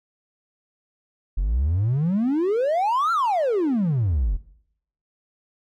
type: exponential two-way sweep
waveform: triangle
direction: up then down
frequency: 42 to 1397 to 42 Hz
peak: -16 dBFS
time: 1.37-4.37 s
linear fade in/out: 10 ms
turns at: 3.12 s
effects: noise-tail reverb RT60 0.7 s tail -20 dB re dry + tanh soft clip ceiling -13 dBFS